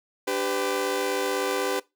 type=chord; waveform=sawtooth; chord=G major; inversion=second; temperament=equal with one note detuned; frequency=293.7 / 392 / 504 Hz; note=D4 / G4 / B4; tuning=0 / 0 / +35 cents; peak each=-29 / -24 / -24 dBFS; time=0.27-1.8 s; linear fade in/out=10 ms; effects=noise-tail reverb RT60 0.2 s tail -20 dB re dry